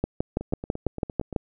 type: two click trains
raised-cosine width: 2 ms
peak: -10 / -20 dBFS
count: 9 / 9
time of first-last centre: 0.04-1.362 / 0.41-1.327 s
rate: 6.05 / 8.72 Hz
effects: none